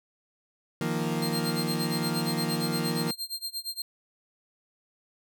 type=chord; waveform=30% pulse; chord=Eb suspended second; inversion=none; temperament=equal; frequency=155.56 / 174.61 / 233.1 Hz; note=Eb3 / F3 / Bb3; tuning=0 / 0 / 0 cents; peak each=-29 dBFS; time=0.81-3.11 s; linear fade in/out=2 ms
type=tone with tremolo; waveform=sawtooth; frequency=4186 Hz; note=C8; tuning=in tune; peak=-27 dBFS; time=1.22-3.82 s; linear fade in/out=2 ms; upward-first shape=sine; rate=8.6 Hz; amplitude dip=95%
effects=none